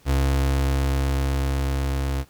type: tone with level ramp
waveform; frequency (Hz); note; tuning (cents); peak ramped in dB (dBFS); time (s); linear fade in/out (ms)
35% pulse; 68; C#2; -33; -16 to -21; 0.05-2.25; 50
effects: pink hiss -56 dBFS RMS until 2.29 s